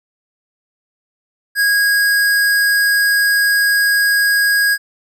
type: tone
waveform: square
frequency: 1644 Hz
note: G#6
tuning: 18 cents flat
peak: -12 dBFS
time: 1.55-4.78 s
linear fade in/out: 50 ms
effects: none